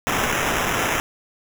white noise with sample-and-hold, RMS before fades -22 dBFS, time 0.07-1 s, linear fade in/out 0 ms, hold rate 4410 Hz, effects none

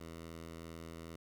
10% pulse tone, 82.41 Hz, E2, in tune, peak -38 dBFS, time 0-1.16 s, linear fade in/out 5 ms, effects none

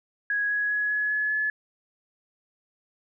sine tone with pitch steps, 1661.2 / 1671.8 / 1682.4 / 1693.2 / 1704 / 1714.8 Hz, G#6 / G#6 / G#6 / G#6 / G#6 / A6, 0 / +11 / +22 / +33 / +44 / -45 cents, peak -23 dBFS, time 0.3-1.5 s, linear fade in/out 2 ms, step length 200 ms, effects none

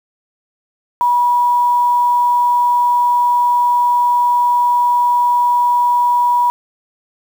sine tone with quantisation, 970 Hz, B5, 31 cents flat, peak -10 dBFS, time 1.01-6.5 s, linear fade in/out 0 ms, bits 6, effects none

